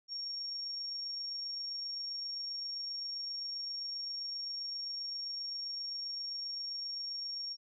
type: tone with amplitude modulation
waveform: sine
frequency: 5540 Hz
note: F8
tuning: 15 cents flat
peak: -36 dBFS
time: 0.08-7.57 s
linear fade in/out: 50 ms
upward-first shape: sine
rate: 27.6 Hz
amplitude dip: 25%
effects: none